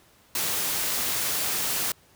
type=noise; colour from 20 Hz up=white; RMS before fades=-27 dBFS; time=0.35-1.92 s; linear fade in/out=2 ms; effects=pink hiss -58 dBFS RMS until 2.15 s + high-pass 60 Hz 12 dB/octave

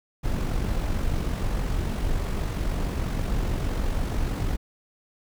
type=noise with amplitude modulation; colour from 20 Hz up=brown; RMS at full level=-24 dBFS; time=0.23-4.57 s; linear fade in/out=20 ms; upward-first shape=sine; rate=46.3 Hz; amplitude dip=40%; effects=none

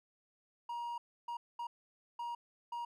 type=tone bursts at uneven times; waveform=triangle; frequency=948 Hz; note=A#5; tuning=29 cents sharp; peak=-36 dBFS; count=5; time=0.69-0.98 / 1.28-1.37 / 1.59-1.67 / 2.19-2.35 / 2.72-2.85 s; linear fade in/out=5 ms; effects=none

